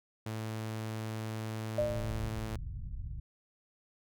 sawtooth tone, 110 Hz, A2, in tune, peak -32 dBFS, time 0.26-2.56 s, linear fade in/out 5 ms
sine tone with exponential decay, 600 Hz, D5, 37 cents sharp, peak -25 dBFS, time 1.78-2.34 s, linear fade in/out 5 ms, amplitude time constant 120 ms
pink low-pass noise, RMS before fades -40 dBFS, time 1.8-3.2 s, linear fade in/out 10 ms, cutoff 130 Hz, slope 24 dB/octave
effects none

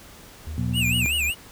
triangle tone with pitch glide, 77.78 to 74.96 Hz, D#2 to D2, 0 to +36 cents, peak -28 dBFS, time 0.47-1.3 s, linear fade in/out 0 ms, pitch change -64 cents, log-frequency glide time 0.64-1.07 s
harmonic tone, 60.2 Hz, B1, 44 cents flat, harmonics 2 / 3 / 4, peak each -25 / -29 / -31 dBFS, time 0.58-1.06 s, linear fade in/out 0 ms
square tone with vibrato, 2637 Hz, E7, in tune, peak -22 dBFS, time 0.73-1.35 s, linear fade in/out 50 ms, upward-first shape sine, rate 5.3 Hz, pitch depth 180 cents each way
effects pink hiss -46 dBFS RMS until 1.51 s

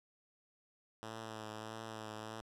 5% pulse tone with vibrato, 110 Hz, A2, in tune, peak -33 dBFS, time 1.03-2.41 s, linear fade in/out 0 ms, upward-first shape triangle, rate 1.6 Hz, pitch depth 37 cents each way, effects low-pass 9000 Hz 12 dB/octave

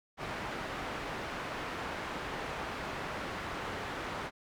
white low-pass noise, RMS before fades -39 dBFS, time 0.17-4.31 s, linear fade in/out 50 ms, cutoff 1600 Hz, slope 12 dB/octave, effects none

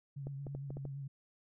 sine tone with vibrato, 138.59 Hz, C#3, in tune, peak -40 dBFS, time 0.16-1.08 s, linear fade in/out 10 ms, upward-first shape triangle, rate 8.8 Hz, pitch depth 43 cents each way
clicks, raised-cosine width 2 ms, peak -31 dBFS, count 6, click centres 0.27 / 0.468 / 0.55 / 0.705 / 0.77 / 0.853 s
effects none

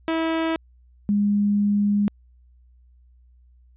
sawtooth / sine tone pair in turn, 325 / 204.7 Hz, E4 / G#3, -24 / -25 cents, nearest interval minor sixth, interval 801 cents, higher first, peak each -17 dBFS, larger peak neither, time 0.08-0.56 / 1.09-2.08 s, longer second, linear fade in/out 0 ms, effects added 61 Hz sine -51 dBFS peak until 3.76 s + resampled to 8000 Hz

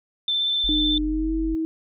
sine tone with vibrato, 3543 Hz, A7, 11 cents sharp, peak -20 dBFS, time 0.28-0.98 s, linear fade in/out 2 ms, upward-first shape square, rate 16 Hz, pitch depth 10 cents each way
sine tone, 47.38 Hz, F#1, 42 cents sharp, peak -27 dBFS, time 0.64-1.55 s, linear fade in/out 0 ms
sine tone with pitch glide, 303.3 to 321.3 Hz, D#4 to E4, -44 to -44 cents, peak -22 dBFS, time 0.69-1.65 s, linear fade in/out 0 ms, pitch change +100 cents, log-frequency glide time 0.99-1.33 s
effects none

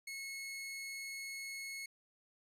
sawtooth tone, 2183 Hz, C#7, 27 cents flat, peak -39 dBFS, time 0.07-1.86 s, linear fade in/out 5 ms, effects resampled to 32000 Hz

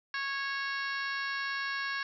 harmonic tone, 551 Hz, C#5, 11 cents flat, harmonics 2 / 3 / 4 / 5 / 6 / 7 / 8 / 9 / 10, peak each -39 / -34 / -42 / -44 / -50 / -46 / -45 / -53 / -47 dBFS, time 0.14-2.03 s, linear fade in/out 2 ms, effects none

